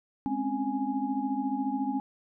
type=tone cluster; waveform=sine; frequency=208.7 / 261.3 / 275.4 / 831 Hz; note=G#3 / C4 / C#4 / G#5; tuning=+9 / -2 / -11 / +1 cents; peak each=-37 / -31 / -32 / -34 dBFS; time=0.26-2 s; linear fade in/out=0 ms; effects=none